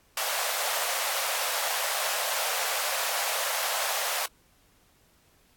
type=high-pass noise; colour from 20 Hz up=pink; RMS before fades=-29 dBFS; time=0.17-4.26 s; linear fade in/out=2 ms; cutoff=540 Hz; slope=48 dB/octave; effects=pink hiss -63 dBFS RMS until 5.56 s + AAC 64 kbps